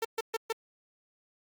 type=tone bursts; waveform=sawtooth; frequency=449.6 Hz; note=A4; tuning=37 cents sharp; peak=-25 dBFS; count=4; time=0.02-0.526 s; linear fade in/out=5 ms; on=29 ms; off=130 ms; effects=Opus 48 kbps